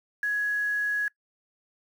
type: tone with quantisation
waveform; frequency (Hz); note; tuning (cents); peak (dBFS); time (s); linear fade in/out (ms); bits
sine; 1674; G#6; +13; -24; 0.23-1.08; 2; 8
effects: noise-tail reverb RT60 0.1 s tail -23 dB re dry